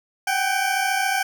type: tone pair together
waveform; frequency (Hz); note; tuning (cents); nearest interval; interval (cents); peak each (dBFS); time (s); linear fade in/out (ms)
20% pulse; 758 / 792; F#5 / G5; +42 / +18; minor second; 76; -18; 0.27-1.23; 5
effects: none